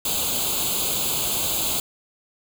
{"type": "noise with comb filter", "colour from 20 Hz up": "white", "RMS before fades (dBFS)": -24, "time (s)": [0.05, 1.8], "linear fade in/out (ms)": 2, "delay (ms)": 0.27, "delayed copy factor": 0.85, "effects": []}